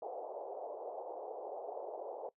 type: band-pass noise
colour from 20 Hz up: pink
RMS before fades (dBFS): -44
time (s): 0.02-2.29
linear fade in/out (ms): 2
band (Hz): 420 to 820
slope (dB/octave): 48
effects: noise-tail reverb RT60 0.1 s tail -20 dB re dry